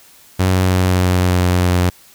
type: tone with pitch glide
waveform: sawtooth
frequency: 93.1 to 89.72 Hz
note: F#2 to F2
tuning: +11 to +47 cents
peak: -8 dBFS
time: 0.39-1.9 s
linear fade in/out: 10 ms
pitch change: -64 cents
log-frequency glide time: 0.53-1.49 s
effects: white hiss -46 dBFS RMS until 2.14 s